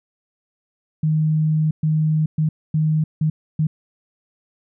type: tone bursts at uneven times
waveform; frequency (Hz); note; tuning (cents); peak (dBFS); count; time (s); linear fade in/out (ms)
sine; 155.56; D#3; 0; -15; 6; 1.03-1.71 / 1.83-2.26 / 2.38-2.49 / 2.74-3.04 / 3.21-3.3 / 3.59-3.67; 5
effects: none